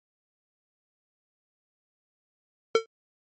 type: tone with exponential decay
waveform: square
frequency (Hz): 450.9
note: A4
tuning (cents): +42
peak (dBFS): -14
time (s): 2.75-2.86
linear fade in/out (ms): 2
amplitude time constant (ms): 22
effects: low-pass 6000 Hz 12 dB/octave + MP3 32 kbps